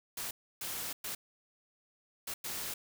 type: noise bursts at uneven times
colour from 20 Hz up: white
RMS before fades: -39 dBFS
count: 5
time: 0.17-0.31 / 0.61-0.93 / 1.04-1.15 / 2.27-2.34 / 2.44-2.74 s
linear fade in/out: 5 ms
effects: none